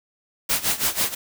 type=noise with tremolo; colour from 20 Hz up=white; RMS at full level=-20 dBFS; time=0.49-1.15 s; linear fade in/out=10 ms; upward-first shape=sine; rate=6.1 Hz; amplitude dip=85%; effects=none